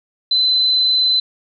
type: tone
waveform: sine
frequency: 4038 Hz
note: B7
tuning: 38 cents sharp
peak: -12 dBFS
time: 0.31-1.2 s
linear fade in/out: 5 ms
effects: none

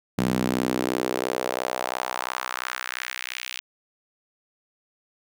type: tone with high-pass filter sweep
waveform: sawtooth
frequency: 62.9 Hz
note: B1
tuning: 32 cents sharp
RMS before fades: -28 dBFS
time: 0.18-3.6 s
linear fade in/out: 5 ms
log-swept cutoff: 180 to 2800 Hz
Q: 1.9
effects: none

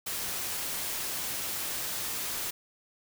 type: noise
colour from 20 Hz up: white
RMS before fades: -34 dBFS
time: 0.06-2.51 s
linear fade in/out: 10 ms
effects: none

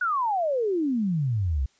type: exponential sweep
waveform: sine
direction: down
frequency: 1500 to 61.74 Hz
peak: -22 dBFS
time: 0.01-1.66 s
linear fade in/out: 5 ms
effects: white hiss -64 dBFS RMS until 1.79 s + resampled to 16000 Hz

